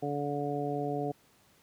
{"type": "harmonic tone", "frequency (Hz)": 144.2, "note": "D3", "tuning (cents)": -31, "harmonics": [1, 2, 3, 4, 5], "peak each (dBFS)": [-37, -36, -35, -40, -36], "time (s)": [0.02, 1.12], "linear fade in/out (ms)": 10, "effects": ["pink hiss -64 dBFS RMS until 1.62 s", "high-pass 80 Hz 12 dB/octave"]}